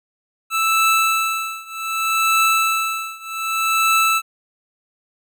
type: tone with tremolo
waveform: 25% pulse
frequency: 1318.5 Hz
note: E6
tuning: in tune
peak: -9 dBFS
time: 0.5-4.22 s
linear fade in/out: 50 ms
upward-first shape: triangle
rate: 0.65 Hz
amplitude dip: 95%
effects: none